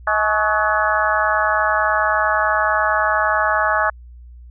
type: harmonic tone with a mistuned harmonic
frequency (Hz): 212.3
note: G#3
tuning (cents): +38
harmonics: 3 / 4 / 5 / 6 / 7 / 8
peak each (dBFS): -22 / -22 / -22 / -22 / -22 / -22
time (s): 0.07-3.9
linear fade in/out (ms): 5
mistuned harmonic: 5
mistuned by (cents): +78
effects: added 60 Hz sine -37 dBFS peak until 4.5 s